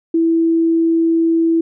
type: tone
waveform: sine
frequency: 329.6 Hz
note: E4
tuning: in tune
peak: -11 dBFS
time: 0.14-1.61 s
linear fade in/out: 5 ms
effects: none